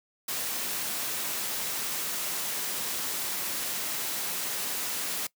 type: noise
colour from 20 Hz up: white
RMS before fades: -32 dBFS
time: 0.28-5.27 s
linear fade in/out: 5 ms
effects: noise-tail reverb RT60 0.1 s tail -21 dB re dry + high-pass 150 Hz 12 dB/octave